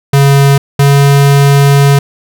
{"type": "tone pair in turn", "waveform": "square", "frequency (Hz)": [139.5, 140.55], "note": ["C#3", "C#3"], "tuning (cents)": [11, 24], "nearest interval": "unison", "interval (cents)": 13, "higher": "second", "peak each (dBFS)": -4, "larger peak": "neither", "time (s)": [[0.13, 0.58], [0.79, 1.99]], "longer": "second", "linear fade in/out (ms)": 5, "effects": []}